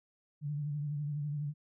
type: tone with vibrato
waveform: sine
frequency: 146.83 Hz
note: D3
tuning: in tune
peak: -33 dBFS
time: 0.41-1.54 s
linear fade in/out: 50 ms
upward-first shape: triangle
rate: 12 Hz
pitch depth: 62 cents each way
effects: none